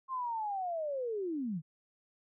sine linear sweep, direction down, 1069 to 144.3 Hz, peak -33 dBFS, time 0.08-1.62 s, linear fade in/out 50 ms, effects none

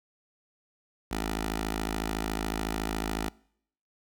10% pulse tone with notch filter, 53.9 Hz, A1, 35 cents flat, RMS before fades -32 dBFS, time 1.11-3.29 s, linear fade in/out 5 ms, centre 110 Hz, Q 0.51, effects noise-tail reverb RT60 0.7 s tail -25 dB re dry

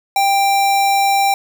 sine tone with sample-and-hold, 791 Hz, G5, 15 cents sharp, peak -11 dBFS, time 0.16-1.34 s, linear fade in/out 2 ms, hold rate 3150 Hz, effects none

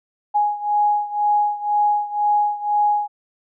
sine beating tone pair, 830.6 / 832.6 Hz, G#5 / G#5, 0 / +4 cents, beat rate 2 Hz, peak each -18 / -21 dBFS, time 0.34-3.08 s, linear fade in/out 20 ms, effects none

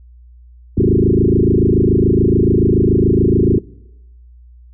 sine tone with frequency modulation, 231.9 Hz, A#3, 9 cents flat, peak -9 dBFS, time 0.77-3.59 s, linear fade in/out 10 ms, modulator 27 Hz, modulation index 6.4, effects noise-tail reverb RT60 0.9 s tail -22 dB re dry + added 60 Hz sine -39 dBFS peak until 4.73 s

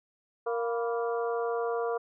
harmonic tone with a mistuned harmonic, 233.1 Hz, A#3, in tune, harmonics 2 / 3 / 4 / 5 / 6, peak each -29 / -35 / -40 / -38 / -43 dBFS, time 0.46-1.98 s, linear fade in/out 10 ms, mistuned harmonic 4, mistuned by +90 cents, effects none

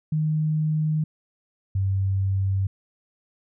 sine tone pair in turn, 154.8 / 96.72 Hz, D#3 / G2, -9 / -23 cents, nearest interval minor sixth, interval 814 cents, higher first, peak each -20 dBFS, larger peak neither, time 0.12-1.04 / 1.75-2.67 s, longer neither, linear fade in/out 5 ms, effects none

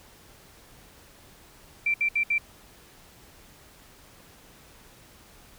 sine tone bursts, 2349 Hz, D7, in tune, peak -21 dBFS, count 4, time 1.86-2.382 s, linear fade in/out 5 ms, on 81 ms, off 66 ms, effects pink hiss -53 dBFS RMS until 5.58 s

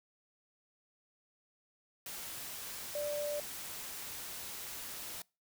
sine tone in noise, 587.3 Hz, D5, in tune, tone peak -34 dBFS, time 2.95-3.4 s, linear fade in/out 2 ms, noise white, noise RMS -44 dBFS, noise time 2.06-5.22 s, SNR +7 dB, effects noise-tail reverb RT60 0.3 s tail -25 dB re dry

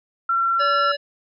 sine tone, 1359 Hz, F6, 48 cents flat, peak -17 dBFS, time 0.29-0.92 s, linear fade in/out 5 ms
harmonic tone, 573 Hz, D5, 43 cents flat, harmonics 1 / 3 / 5 / 7 / 9, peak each -24 / -29 / -31 / -32 / -34 dBFS, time 0.59-0.97 s, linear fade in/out 20 ms
effects none

